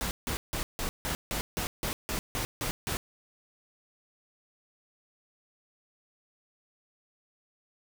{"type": "noise bursts", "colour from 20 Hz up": "pink", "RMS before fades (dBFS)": -32, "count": 12, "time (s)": [0.01, 2.97], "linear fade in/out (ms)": 0, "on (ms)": 100, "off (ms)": 160, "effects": []}